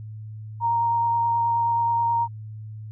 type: tone with vibrato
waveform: sine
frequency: 932.3 Hz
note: A#5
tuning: in tune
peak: -19 dBFS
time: 0.6-2.28 s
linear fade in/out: 50 ms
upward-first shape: sine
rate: 9.4 Hz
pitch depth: 9 cents each way
effects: added 108 Hz sine -34 dBFS peak until 2.91 s